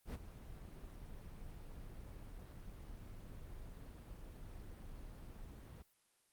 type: noise with ADSR envelope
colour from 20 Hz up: brown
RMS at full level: -39 dBFS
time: 0.05-5.83 s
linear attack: 88 ms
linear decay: 29 ms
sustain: -12 dB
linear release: 16 ms
effects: white hiss -75 dBFS RMS until 6.32 s + Opus 32 kbps